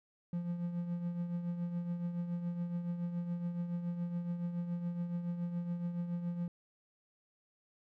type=tone with tremolo; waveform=triangle; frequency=173.6 Hz; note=F3; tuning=10 cents flat; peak=-30 dBFS; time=0.33-6.48 s; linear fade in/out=2 ms; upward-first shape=triangle; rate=7.1 Hz; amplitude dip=60%; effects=none